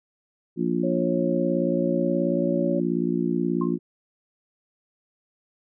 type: harmonic tone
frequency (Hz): 58.5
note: A#1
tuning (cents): +7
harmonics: 3 / 4 / 5 / 6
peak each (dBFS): -27 / -27 / -27 / -27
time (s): 0.56-3.79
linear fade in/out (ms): 50
type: tone with pitch glide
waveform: sine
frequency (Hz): 544 to 561.2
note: C#5 to C#5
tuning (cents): -33 to +21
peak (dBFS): -26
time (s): 0.83-2.8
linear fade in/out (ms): 10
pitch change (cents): +54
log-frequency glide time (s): 1.67-2.64
type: tone with exponential decay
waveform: sine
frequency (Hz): 1063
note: C6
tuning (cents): +27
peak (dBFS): -27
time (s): 3.61-3.75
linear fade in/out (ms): 5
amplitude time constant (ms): 30
effects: none